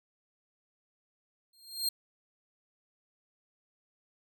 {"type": "tone with exponential growth", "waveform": "sawtooth", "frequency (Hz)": 4208, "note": "C8", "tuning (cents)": 9, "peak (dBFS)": -23, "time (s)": [1.53, 1.89], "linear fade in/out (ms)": 5, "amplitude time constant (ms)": 78, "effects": []}